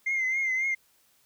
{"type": "tone with vibrato", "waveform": "sine", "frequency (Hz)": 2093, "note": "C7", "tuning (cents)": 0, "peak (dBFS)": -23, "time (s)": [0.06, 0.75], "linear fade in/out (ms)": 10, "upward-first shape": "triangle", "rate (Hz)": 3.7, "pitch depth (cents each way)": 60, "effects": ["tanh soft clip ceiling -22 dBFS", "white hiss -65 dBFS RMS until 1.25 s"]}